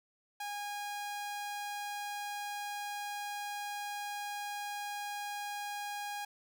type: tone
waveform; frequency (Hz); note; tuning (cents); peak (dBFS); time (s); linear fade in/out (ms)
sawtooth; 820; G#5; -22; -34; 0.4-6.25; 5
effects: none